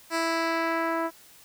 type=tone with low-pass filter sweep; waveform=10% pulse; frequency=329.6 Hz; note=E4; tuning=in tune; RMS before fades=-27 dBFS; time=0.1-1.11 s; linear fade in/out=50 ms; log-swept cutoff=9500 to 1100 Hz; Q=0.86; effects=white hiss -53 dBFS RMS until 1.44 s